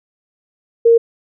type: tone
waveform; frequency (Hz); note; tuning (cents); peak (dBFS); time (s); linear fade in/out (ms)
sine; 462.9; A#4; -12; -6; 0.85-0.98; 10
effects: none

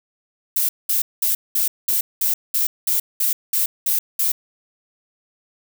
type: noise bursts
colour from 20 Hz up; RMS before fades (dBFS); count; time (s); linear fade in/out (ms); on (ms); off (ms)
violet; -19; 12; 0.56-4.32; 5; 130; 200
effects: none

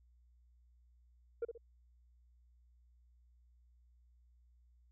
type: tone with echo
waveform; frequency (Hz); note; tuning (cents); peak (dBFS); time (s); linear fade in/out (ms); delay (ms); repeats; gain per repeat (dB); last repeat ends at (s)
sine; 466.2; A#4; 0; -31; 1.42-1.45; 5; 64; 2; -9; 1.578
effects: tanh soft clip ceiling -33 dBFS + added 60 Hz sine -64 dBFS peak until 4.91 s

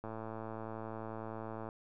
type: click train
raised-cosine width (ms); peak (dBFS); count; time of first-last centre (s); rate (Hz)
1; -29; 184; 0.04-1.689; 111
effects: none

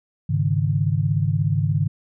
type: chord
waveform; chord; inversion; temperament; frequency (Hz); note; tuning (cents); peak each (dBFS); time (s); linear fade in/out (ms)
sine; Ab suspended fourth; none; equal with one note detuned; 102.34 / 138.59 / 155.56; Ab2 / Db3 / Eb3; -25 / 0 / 0; -22; 0.29-1.88; 10
effects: none

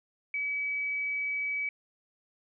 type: tone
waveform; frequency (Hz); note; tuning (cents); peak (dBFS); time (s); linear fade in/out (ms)
sine; 2283; D7; -50; -29; 0.34-1.69; 2
effects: none

